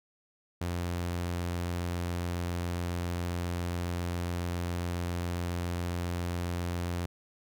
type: tone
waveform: sawtooth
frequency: 87.31 Hz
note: F2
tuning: in tune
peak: -27 dBFS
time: 0.61-7.06 s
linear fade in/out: 5 ms
effects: none